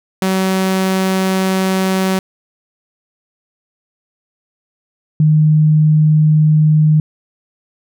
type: tone pair in turn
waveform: sawtooth / sine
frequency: 189.2 / 153.9 Hz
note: F#3 / D#3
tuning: +39 / -19 cents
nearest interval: major third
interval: 358 cents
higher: first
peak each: -9 / -7 dBFS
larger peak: second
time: 0.22-2.19 / 5.2-7 s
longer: first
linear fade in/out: 2 ms
effects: none